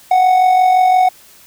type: tone with amplitude modulation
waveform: triangle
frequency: 740 Hz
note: F#5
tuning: in tune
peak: -4 dBFS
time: 0.11-1.09 s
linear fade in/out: 5 ms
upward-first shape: sine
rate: 45.8 Hz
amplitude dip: 45%
effects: white hiss -44 dBFS RMS until 1.46 s